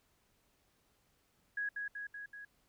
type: tone with echo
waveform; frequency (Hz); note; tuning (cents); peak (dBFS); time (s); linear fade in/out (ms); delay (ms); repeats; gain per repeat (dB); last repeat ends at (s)
sine; 1661.2; G#6; 0; -34; 1.57-1.69; 5; 190; 4; -3; 2.45
effects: pink hiss -74 dBFS RMS until 2.68 s

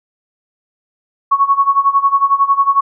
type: tone with tremolo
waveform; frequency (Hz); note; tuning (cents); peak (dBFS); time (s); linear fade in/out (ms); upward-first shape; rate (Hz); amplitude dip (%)
sine; 1108.7; C#6; 0; -6; 1.31-2.81; 10; sine; 11; 85
effects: none

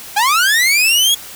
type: linear sweep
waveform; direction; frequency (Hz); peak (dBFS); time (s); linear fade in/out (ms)
sawtooth; up; 781 to 3370; -7; 0.16-1.15; 10
effects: white hiss -33 dBFS RMS until 1.35 s

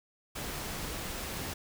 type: noise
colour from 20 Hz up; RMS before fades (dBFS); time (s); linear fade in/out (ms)
pink; -38; 0.35-1.54; 10
effects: none

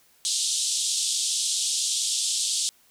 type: band-pass noise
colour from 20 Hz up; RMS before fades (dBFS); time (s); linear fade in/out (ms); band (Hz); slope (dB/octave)
white; -26; 0.25-2.69; 0; 3200 to 9100; 48
effects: white hiss -60 dBFS RMS until 2.9 s

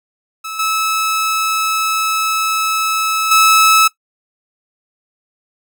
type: tone with level steps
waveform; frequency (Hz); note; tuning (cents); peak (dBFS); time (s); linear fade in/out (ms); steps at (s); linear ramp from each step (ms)
sawtooth; 1301; E6; -23; -20 / -11 / -4; 0.44-3.88; 10; 0.59 / 3.31; 5
effects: noise-tail reverb RT60 0.1 s tail -18 dB re dry

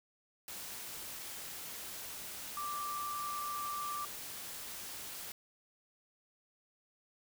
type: tone in noise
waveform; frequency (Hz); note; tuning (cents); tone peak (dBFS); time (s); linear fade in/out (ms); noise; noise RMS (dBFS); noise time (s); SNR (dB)
sine; 1174.7; D6; 0; -37; 2.57-4.05; 2; white; -45; 0.48-5.32; +5
effects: none

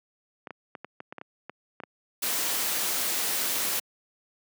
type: clicks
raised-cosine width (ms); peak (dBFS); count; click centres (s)
0.5; -23; 11; 0.472 / 0.507 / 0.752 / 0.846 / 1.004 / 1.125 / 1.183 / 1.214 / 1.496 / 1.802 / 1.836
type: noise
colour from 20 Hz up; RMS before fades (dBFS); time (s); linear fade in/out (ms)
white; -28; 2.22-3.8; 10
effects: high-pass 200 Hz 12 dB/octave

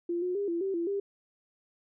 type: tone with pitch steps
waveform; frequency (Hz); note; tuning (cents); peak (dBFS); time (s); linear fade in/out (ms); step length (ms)
sine; 344.8 / 361.3 / 403.4 / 339.2 / 387.3 / 339 / 399.2; F4 / F#4 / G4 / E4 / G4 / E4 / G4; -22 / -41 / +50 / +50 / -21 / +49 / +32; -28; 0.09-1; 5; 130
effects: none

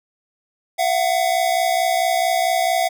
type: tone pair together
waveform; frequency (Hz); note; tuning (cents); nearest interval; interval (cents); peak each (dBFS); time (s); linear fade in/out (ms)
square; 675 / 739.5; E5 / F#5; +41 / -1; major second; 158; -20; 0.78-2.89; 20
effects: none

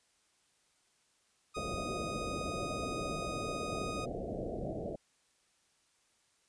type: tone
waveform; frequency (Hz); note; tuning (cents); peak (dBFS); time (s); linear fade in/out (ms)
sawtooth; 1244.5; D#6; 0; -36; 1.54-4.06; 20
type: low-pass noise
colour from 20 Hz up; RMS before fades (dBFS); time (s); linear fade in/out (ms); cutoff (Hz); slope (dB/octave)
white; -39; 1.56-4.96; 10; 700; 96
effects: white hiss -72 dBFS RMS until 6.48 s + resampled to 22050 Hz

